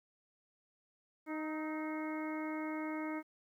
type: harmonic tone with a mistuned harmonic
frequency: 310 Hz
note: D#4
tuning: 6 cents flat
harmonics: 1 / 2 / 3 / 4 / 5 / 6 / 7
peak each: -38 / -46 / -47 / -49 / -53 / -54 / -48 dBFS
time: 1.26-3.23 s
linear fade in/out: 50 ms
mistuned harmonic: 4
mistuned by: +34 cents
effects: 12-bit